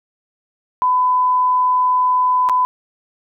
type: tone with dropouts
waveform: sine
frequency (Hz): 1004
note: B5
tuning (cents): +28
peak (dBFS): -12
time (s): 0.82-2.65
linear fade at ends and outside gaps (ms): 0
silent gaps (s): 2.489-2.496
effects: none